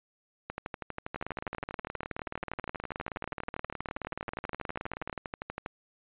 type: two click trains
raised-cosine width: 0.5 ms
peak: -20 / -20 dBFS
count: 65 / 76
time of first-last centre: 0.5-5.661 / 1.16-5.128 s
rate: 12.4 / 18.9 Hz
effects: resampled to 8000 Hz